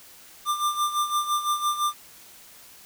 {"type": "tone with tremolo", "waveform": "square", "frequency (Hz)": 1191, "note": "D6", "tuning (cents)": 24, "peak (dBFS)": -21, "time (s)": [0.45, 1.94], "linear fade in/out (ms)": 50, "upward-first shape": "sine", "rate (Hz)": 5.9, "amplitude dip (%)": 70, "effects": ["white hiss -49 dBFS RMS until 2.85 s"]}